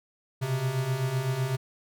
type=beating tone pair; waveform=square; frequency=125.1 / 133 Hz; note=B2 / C3; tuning=+23 / +29 cents; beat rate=7.9 Hz; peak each=-33 / -28 dBFS; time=0.41-1.57 s; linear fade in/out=20 ms; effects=none